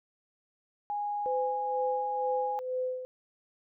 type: tone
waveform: sine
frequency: 825 Hz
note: G#5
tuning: 12 cents flat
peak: -30 dBFS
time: 0.9-2.59 s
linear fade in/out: 0 ms
type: tone with tremolo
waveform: sine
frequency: 509 Hz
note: C5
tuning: 48 cents flat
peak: -28 dBFS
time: 1.26-3.05 s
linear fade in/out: 0 ms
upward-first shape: sine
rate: 2.1 Hz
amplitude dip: 65%
effects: none